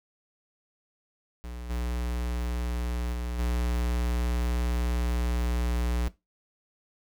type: tone with level steps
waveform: square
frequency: 59.9 Hz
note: A#1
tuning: 48 cents sharp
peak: -37 / -29 / -31 / -26 dBFS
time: 1.44-6.08 s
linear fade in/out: 0 ms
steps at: 1.69 / 3.12 / 3.38 s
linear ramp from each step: 20 ms
effects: noise-tail reverb RT60 0.2 s tail -17 dB re dry